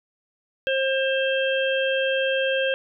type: harmonic tone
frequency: 533 Hz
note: C5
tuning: 32 cents sharp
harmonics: 1 / 3 / 5 / 6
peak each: -22 / -27 / -29 / -30 dBFS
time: 0.67-2.74 s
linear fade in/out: 0 ms
effects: none